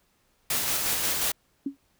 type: noise with tremolo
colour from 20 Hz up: white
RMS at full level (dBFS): -26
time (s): 0.5-1.32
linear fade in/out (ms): 5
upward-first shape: square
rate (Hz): 5.6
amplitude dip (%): 25
type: tone with exponential decay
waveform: sine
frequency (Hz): 277.2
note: C#4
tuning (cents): 0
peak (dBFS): -23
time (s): 1.66-1.77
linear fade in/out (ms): 5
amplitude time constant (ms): 22
effects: pink hiss -68 dBFS RMS until 1.99 s

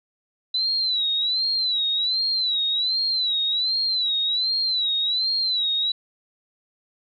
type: tone with vibrato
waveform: sine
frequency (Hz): 3976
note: B7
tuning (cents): +11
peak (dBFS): -20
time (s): 0.54-5.92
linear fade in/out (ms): 5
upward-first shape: sine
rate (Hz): 1.3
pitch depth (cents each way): 110
effects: none

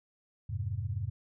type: chord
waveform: sine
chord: F minor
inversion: none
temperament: equal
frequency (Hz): 87.31 / 103.83 / 130.81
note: F2 / Ab2 / C3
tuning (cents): 0 / 0 / 0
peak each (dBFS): -37 / -34 / -39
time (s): 0.49-1.1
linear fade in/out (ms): 10
effects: none

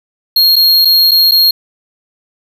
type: tone with dropouts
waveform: square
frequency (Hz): 4257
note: C8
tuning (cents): +29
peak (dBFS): -6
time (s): 0.36-1.51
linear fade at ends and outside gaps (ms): 5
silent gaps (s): 0.558-0.563 / 0.849-0.853 / 1.111-1.115 / 1.312-1.318
effects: none

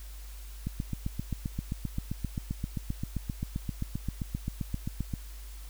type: click train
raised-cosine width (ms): 5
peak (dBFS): -19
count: 35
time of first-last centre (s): 0.67-5.138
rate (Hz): 7.61
effects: added 50 Hz sine -41 dBFS peak until 5.69 s + white hiss -53 dBFS RMS until 5.69 s

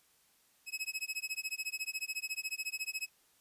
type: tone with tremolo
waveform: sawtooth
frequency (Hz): 2563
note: E7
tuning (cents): -49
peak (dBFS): -30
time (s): 0.66-3.09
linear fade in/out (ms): 50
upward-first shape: sine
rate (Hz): 14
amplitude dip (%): 100
effects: white hiss -69 dBFS RMS until 3.4 s + resampled to 32000 Hz

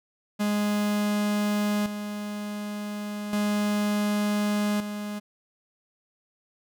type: tone with tremolo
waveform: 45% pulse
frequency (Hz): 207.7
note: G#3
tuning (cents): 0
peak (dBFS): -23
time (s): 0.39-5.2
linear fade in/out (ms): 20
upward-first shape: square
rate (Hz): 0.34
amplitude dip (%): 60
effects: none

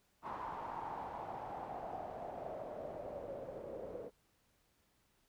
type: noise with low-pass filter sweep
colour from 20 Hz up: white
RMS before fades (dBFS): -45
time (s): 0.22-4.11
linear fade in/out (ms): 50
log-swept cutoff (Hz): 1000 to 490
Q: 5
effects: pink hiss -75 dBFS RMS until 5.28 s

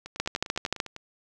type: two click trains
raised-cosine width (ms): 0.2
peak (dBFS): -9 / -22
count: 9 / 10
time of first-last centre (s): 0.2-0.802 / 0.06-0.964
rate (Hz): 13.3 / 9.96
effects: none

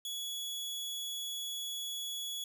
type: tone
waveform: sawtooth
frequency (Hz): 3380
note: G#7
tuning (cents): +30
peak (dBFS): -34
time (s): 0.05-2.44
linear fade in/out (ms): 2
effects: none

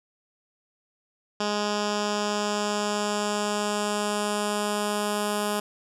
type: tone with low-pass filter sweep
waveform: 10% pulse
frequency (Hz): 207.7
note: G#3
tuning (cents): 0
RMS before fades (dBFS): -27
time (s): 1.4-5.6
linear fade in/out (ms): 5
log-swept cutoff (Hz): 5700 to 11000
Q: 2
effects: none

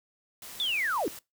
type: noise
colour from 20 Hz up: white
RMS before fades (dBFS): -44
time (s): 0.42-1.19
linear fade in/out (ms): 2
type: linear sweep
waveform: sine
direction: down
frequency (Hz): 3594 to 261.6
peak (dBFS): -26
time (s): 0.6-1.08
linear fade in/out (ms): 0
effects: noise-tail reverb RT60 0.2 s tail -21 dB re dry

